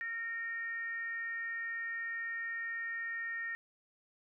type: tone with frequency modulation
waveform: sine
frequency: 1842 Hz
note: A#6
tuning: 21 cents flat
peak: -36 dBFS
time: 0.01-3.55 s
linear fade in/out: 0 ms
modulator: 479 Hz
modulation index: 0.35
effects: none